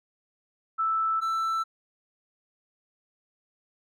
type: tone pair in turn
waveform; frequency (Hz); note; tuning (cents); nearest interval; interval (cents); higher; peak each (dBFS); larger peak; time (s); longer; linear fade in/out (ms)
sine / triangle; 1318.5 / 1327.7; E6 / E6; 0 / +12; unison; 12; second; -23; neither; 0.78-1.21 / 1.21-1.64; neither; 20
effects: none